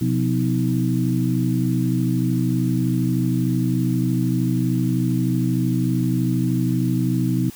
harmonic tone with a mistuned harmonic, 63.3 Hz, B1, 43 cents sharp, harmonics 2 / 3 / 4 / 5, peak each -21 / -23 / -24 / -25 dBFS, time 0.01-7.5 s, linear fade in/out 5 ms, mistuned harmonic 3, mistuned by -98 cents, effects white hiss -43 dBFS RMS until 7.55 s

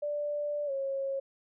sine tone with pitch glide, 587.3 to 544.8 Hz, D5 to C#5, 0 to -30 cents, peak -30 dBFS, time 0.02-1.2 s, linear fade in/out 10 ms, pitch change -130 cents, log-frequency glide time 0.66-0.71 s, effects none

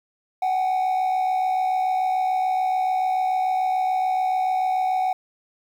triangle tone pair together, 747 / 813.9 Hz, F#5 / G#5, +16 / -35 cents, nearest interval minor second, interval 149 cents, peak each -17 / -27 dBFS, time 0.42-5.13 s, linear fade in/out 5 ms, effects tanh soft clip ceiling -14 dBFS + 9-bit

